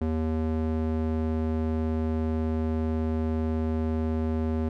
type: tone with band-pass filter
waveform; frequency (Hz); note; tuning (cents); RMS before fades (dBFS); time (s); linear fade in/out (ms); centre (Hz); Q
square; 79.1; D#2; +29; -27; 0.01-4.69; 5; 260; 0.82
effects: none